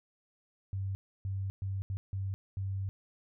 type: tone bursts at uneven times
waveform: sine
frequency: 97 Hz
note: G2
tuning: 18 cents flat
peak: -32 dBFS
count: 6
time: 0.73-0.95 / 1.25-1.5 / 1.62-1.82 / 1.9-1.97 / 2.13-2.34 / 2.57-2.89 s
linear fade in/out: 0 ms
effects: none